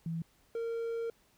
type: tone pair in turn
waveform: sine / triangle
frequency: 164.81 / 460.9 Hz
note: E3 / A#4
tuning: 0 / -20 cents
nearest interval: octave + tritone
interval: 1780 cents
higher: second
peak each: -33 / -31 dBFS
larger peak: second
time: 0.06-0.22 / 0.55-1.1 s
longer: second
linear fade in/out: 2 ms
effects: pink hiss -68 dBFS RMS until 1.37 s